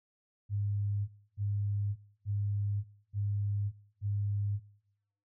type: tone bursts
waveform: sine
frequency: 101.9 Hz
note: G#2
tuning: 32 cents flat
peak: -29 dBFS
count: 5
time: 0.49-4.6 s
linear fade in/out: 50 ms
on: 590 ms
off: 290 ms
effects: noise-tail reverb RT60 0.9 s tail -25 dB re dry